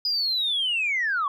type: linear sweep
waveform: sine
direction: down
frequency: 4978 to 1082 Hz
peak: -21 dBFS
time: 0.05-1.28 s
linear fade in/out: 2 ms
effects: tanh soft clip ceiling -18 dBFS